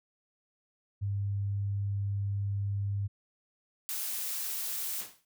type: tone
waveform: sine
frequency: 100.2 Hz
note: G2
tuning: 38 cents sharp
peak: -29 dBFS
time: 1.01-3.08 s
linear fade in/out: 20 ms
type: noise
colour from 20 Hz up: blue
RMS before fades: -35 dBFS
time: 3.89-5.01 s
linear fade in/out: 0 ms
type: noise with exponential decay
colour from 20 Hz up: white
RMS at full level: -38 dBFS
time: 5.01-5.25 s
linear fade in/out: 2 ms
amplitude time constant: 51 ms
effects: none

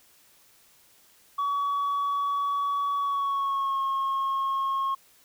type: tone with pitch glide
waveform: sine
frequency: 1132 to 1083.4 Hz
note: C#6 to C#6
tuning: +36 to -40 cents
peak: -22 dBFS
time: 1.38-4.95 s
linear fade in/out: 10 ms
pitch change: -76 cents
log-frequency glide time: 2.97-3.81 s
effects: tanh soft clip ceiling -23 dBFS + white hiss -59 dBFS RMS until 5.24 s

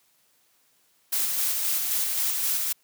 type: noise with tremolo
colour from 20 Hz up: blue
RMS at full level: -25 dBFS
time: 1.12-2.73 s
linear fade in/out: 10 ms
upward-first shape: square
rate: 3.8 Hz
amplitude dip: 25%
effects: white hiss -65 dBFS RMS until 2.83 s + high-pass 100 Hz 12 dB/octave

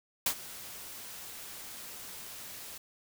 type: noise with ADSR envelope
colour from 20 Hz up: white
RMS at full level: -27 dBFS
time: 0.26-2.78 s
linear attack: 4 ms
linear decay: 74 ms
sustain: -18 dB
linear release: 5 ms
effects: none

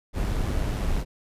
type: noise with amplitude modulation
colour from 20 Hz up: brown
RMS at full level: -24 dBFS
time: 0.13-1.05 s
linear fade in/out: 50 ms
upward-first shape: sine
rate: 102 Hz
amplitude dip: 35%
effects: resampled to 32000 Hz

